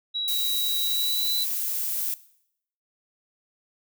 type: tone with pitch glide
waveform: sine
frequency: 3884 to 3979 Hz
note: B7 to B7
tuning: -30 to +12 cents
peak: -25 dBFS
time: 0.14-1.45 s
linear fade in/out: 20 ms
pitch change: +42 cents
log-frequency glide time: 0.8-1.33 s
type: noise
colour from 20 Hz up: violet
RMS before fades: -28 dBFS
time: 0.28-2.14 s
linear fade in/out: 0 ms
effects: noise-tail reverb RT60 0.7 s tail -18 dB re dry